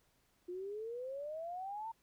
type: exponential sweep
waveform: sine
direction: up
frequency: 349.5 to 922 Hz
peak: -40 dBFS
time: 0.48-1.92 s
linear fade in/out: 10 ms
effects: pink hiss -74 dBFS RMS until 2.02 s